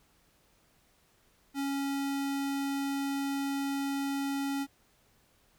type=tone; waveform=square; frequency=277.2 Hz; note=C#4; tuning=in tune; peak=-31 dBFS; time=1.54-4.67 s; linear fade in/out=50 ms; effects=pink hiss -67 dBFS RMS until 5.58 s